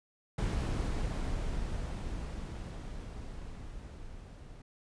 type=noise with level ramp; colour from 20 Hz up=brown; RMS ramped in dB=-30 to -49 dBFS; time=0.38-4.62 s; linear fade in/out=5 ms; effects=resampled to 22050 Hz